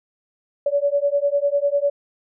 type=beating tone pair; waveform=sine; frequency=565 / 575 Hz; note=C#5 / D5; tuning=+33 / -37 cents; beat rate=10 Hz; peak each=-20 dBFS; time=0.66-1.9 s; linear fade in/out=5 ms; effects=none